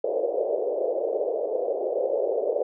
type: band-pass noise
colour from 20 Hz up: pink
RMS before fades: -26 dBFS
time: 0.04-2.63 s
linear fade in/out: 5 ms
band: 420 to 610 Hz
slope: 48 dB/octave
effects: none